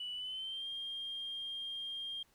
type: tone with pitch glide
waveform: sine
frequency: 2960 to 3209 Hz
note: F#7 to G7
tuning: 0 to +40 cents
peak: -38 dBFS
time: 0-2.23 s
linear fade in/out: 5 ms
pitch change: +140 cents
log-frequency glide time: 0.14-0.68 s
effects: tanh soft clip ceiling -34 dBFS + pink hiss -70 dBFS RMS until 2.34 s